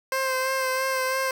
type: tone with vibrato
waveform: 15% pulse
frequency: 524 Hz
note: C5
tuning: 2 cents sharp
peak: -17 dBFS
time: 0.12-1.31 s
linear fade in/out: 2 ms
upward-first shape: sine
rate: 3 Hz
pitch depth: 22 cents each way
effects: none